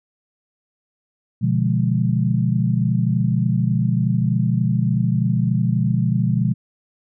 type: chord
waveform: sine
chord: B diminished seventh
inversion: none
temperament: equal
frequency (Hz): 123.47 / 146.83 / 174.61 / 207.7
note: B2 / D3 / F3 / Ab3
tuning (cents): 0 / 0 / 0 / 0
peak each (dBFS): -19 / -24 / -21 / -23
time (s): 1.41-6.54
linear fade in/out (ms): 20
effects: none